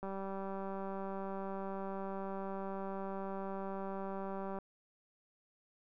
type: click train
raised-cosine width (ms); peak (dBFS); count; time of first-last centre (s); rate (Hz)
1; -29; 885; 0.03-4.587; 194
effects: none